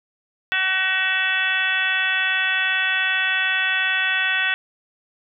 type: harmonic tone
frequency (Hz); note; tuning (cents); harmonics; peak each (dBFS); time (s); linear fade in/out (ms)
377.4; F#4; +34; 2 / 3 / 4 / 5 / 6 / 7 / 8 / 9; -34 / -35 / -23 / -23 / -33 / -24 / -33 / -28; 0.52-4.54; 0
effects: none